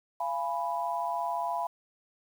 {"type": "chord", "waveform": "sine", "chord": "F diminished", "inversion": "none", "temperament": "equal with one note detuned", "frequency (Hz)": [687.3, 830.6, 987.8], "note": ["F5", "Ab5", "Cb6"], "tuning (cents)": [-28, 0, 0], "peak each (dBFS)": [-33, -35, -32], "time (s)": [0.2, 1.67], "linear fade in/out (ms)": 5, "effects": ["9-bit"]}